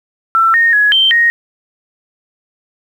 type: tone with pitch steps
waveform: sine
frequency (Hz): 1339 / 1847 / 1680 / 3127 / 1869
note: E6 / A#6 / G#6 / G7 / A#6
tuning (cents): +27 / -16 / +19 / -5 / +4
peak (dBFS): -7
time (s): 0.35-1.3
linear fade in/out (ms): 0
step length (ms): 190
effects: 7-bit